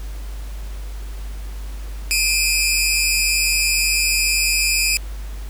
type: tone pair together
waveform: 15% pulse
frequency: 2399 / 2557 Hz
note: D7 / D#7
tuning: +36 / +47 cents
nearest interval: minor second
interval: 111 cents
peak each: -12 dBFS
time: 2.11-4.97 s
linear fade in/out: 0 ms
effects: added 50 Hz sine -27 dBFS peak until 5.49 s + pink hiss -43 dBFS RMS until 5.49 s